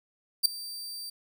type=tone with ADSR envelope; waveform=sawtooth; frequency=4670 Hz; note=D8; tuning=11 cents flat; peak=-13 dBFS; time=0.43-1.1 s; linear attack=25 ms; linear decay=4 ms; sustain=-21 dB; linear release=7 ms; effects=none